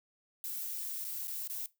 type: noise with dropouts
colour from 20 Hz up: violet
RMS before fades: -39 dBFS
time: 0.44-1.66 s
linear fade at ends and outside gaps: 0 ms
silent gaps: 1.043-1.049 / 1.272-1.28 / 1.475-1.498 s
effects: noise-tail reverb RT60 0.2 s tail -18 dB re dry